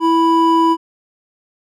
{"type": "tone pair together", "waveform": "triangle", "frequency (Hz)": [329.6, 987.8], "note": ["E4", "B5"], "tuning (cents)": [0, 0], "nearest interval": "octave + perfect fifth", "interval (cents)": 1900, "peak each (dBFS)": -11, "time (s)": [0, 0.77], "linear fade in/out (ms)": 50, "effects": []}